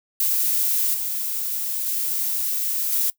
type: noise with level steps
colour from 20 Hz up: violet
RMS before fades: -21 / -26 / -24 / -21 dBFS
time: 0.2-3.1 s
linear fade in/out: 2 ms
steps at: 0.94 / 1.86 / 2.92 s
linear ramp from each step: 5 ms
effects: noise-tail reverb RT60 0.1 s tail -20 dB re dry